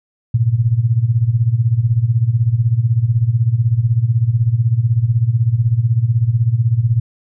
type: tone with tremolo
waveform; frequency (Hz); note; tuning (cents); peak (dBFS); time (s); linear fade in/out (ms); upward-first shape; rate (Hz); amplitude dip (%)
sine; 116.3; A#2; -4; -8; 0.34-7; 5; sine; 16; 80
effects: none